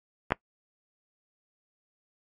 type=clicks; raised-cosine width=0.5 ms; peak=-17 / -6 dBFS; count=2; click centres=0.307 / 0.321 s; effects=noise-tail reverb RT60 0.1 s tail -22 dB re dry + MP3 48 kbps